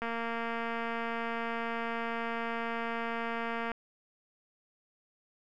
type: click train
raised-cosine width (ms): 0.5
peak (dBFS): -21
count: 855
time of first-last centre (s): 0.02-3.717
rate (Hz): 231
effects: none